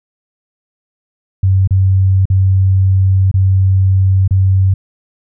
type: tone with dropouts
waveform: sine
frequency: 95.3 Hz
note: G2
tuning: 48 cents flat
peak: -7 dBFS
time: 1.43-4.74 s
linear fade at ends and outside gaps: 5 ms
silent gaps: 1.675-1.707 / 2.255-2.3 / 3.314-3.34 / 4.278-4.308 s
effects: none